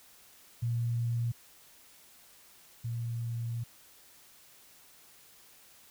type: tone pair in turn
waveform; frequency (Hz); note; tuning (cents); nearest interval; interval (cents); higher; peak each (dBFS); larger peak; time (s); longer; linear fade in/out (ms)
sine; 117.9 / 117.09; A#2 / A#2; +20 / +8; unison; 12; first; -28 / -32; first; 0.62-1.32 / 2.84-3.64; second; 10
effects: white hiss -58 dBFS RMS until 5.9 s